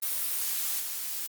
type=noise with level steps; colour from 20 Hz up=blue; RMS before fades=-30 / -34 dBFS; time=0.02-1.27 s; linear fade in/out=10 ms; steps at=0.8 s; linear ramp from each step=2 ms; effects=Opus 32 kbps